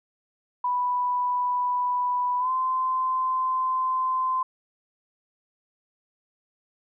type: tone with pitch glide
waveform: sine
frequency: 987.8 to 1033.3 Hz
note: B5 to C6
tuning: 0 to -22 cents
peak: -22 dBFS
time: 0.64-4.43 s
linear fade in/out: 5 ms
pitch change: +78 cents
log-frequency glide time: 2.39-2.5 s
effects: none